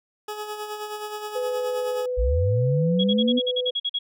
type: tone with tremolo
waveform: 20% pulse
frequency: 422.4 Hz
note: G#4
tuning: 29 cents sharp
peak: -24 dBFS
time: 0.28-2.06 s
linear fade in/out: 5 ms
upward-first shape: sine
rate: 9.5 Hz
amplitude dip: 50%
type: tone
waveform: sine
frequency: 500 Hz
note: B4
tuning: 21 cents sharp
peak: -24 dBFS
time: 1.35-3.71 s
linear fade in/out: 10 ms
type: linear sweep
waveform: sine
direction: up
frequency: 49.37 to 252.3 Hz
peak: -19 dBFS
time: 2.17-3.4 s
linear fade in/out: 20 ms
type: tone bursts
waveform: sine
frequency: 3322 Hz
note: G#7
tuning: in tune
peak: -22 dBFS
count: 11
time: 2.99-3.99 s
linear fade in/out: 10 ms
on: 50 ms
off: 45 ms
effects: none